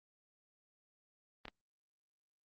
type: clicks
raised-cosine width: 0.3 ms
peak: -29 dBFS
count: 2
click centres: 1.454 / 1.482 s
effects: Opus 24 kbps